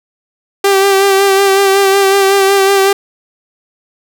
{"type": "tone with vibrato", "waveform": "sawtooth", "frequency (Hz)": 392, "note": "G4", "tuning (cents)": 0, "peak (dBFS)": -3, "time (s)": [0.64, 2.93], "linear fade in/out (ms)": 5, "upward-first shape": "sine", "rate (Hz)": 5.4, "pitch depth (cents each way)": 29, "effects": []}